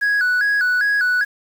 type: tone with vibrato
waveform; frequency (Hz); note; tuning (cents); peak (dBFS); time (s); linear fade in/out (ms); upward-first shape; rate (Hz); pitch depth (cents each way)
sine; 1568; G6; 0; -12; 0.01-1.25; 20; square; 2.5; 100
effects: tanh soft clip ceiling -14 dBFS + 7-bit